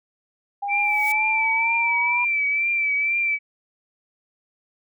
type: exponential sweep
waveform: sine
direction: up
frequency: 803 to 982 Hz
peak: -24 dBFS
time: 0.62-2.25 s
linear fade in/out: 10 ms
type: tone with vibrato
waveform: sine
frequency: 2326 Hz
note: D7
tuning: 17 cents flat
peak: -19 dBFS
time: 0.68-3.39 s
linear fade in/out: 50 ms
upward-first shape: triangle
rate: 2.1 Hz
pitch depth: 50 cents each way
type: noise with exponential growth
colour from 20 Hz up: blue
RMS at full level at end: -32 dBFS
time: 0.73-1.12 s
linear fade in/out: 2 ms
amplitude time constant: 83 ms
effects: none